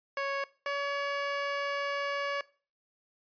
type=tone pair in turn; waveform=15% pulse; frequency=554.4 / 565.7 Hz; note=C#5 / C#5; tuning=0 / +35 cents; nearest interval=unison; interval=35 cents; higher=second; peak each=-24 dBFS; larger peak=neither; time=0.17-0.44 / 0.66-2.41 s; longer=second; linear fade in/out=2 ms; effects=noise-tail reverb RT60 0.4 s tail -21 dB re dry + resampled to 11025 Hz